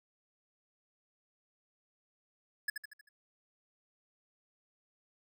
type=tone with echo; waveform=square; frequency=1702 Hz; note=G#6; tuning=42 cents sharp; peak=-31 dBFS; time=2.68-2.7 s; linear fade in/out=5 ms; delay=78 ms; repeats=5; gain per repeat=-6 dB; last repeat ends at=3.09 s; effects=none